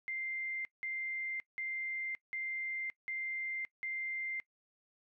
sine tone bursts, 2093 Hz, C7, in tune, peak -36 dBFS, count 6, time 0.08-4.4 s, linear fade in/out 0 ms, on 570 ms, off 180 ms, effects noise-tail reverb RT60 0.1 s tail -21 dB re dry

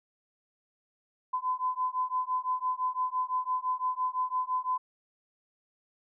sine beating tone pair, 1012 / 1017.9 Hz, B5 / C6, +42 / -48 cents, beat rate 5.9 Hz, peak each -31 dBFS, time 1.33-4.78 s, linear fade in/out 10 ms, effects none

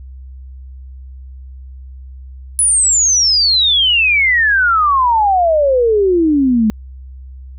sine exponential sweep, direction down, 10160 to 210 Hz, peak -9 dBFS, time 2.59-6.7 s, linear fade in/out 0 ms, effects added 65 Hz sine -30 dBFS peak until 7.58 s

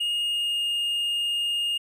triangle tone with pitch glide, 2854 to 2838 Hz, F7 to F7, +37 to +27 cents, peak -22 dBFS, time 0-1.78 s, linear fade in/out 10 ms, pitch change -10 cents, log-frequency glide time 0.15-0.66 s, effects none

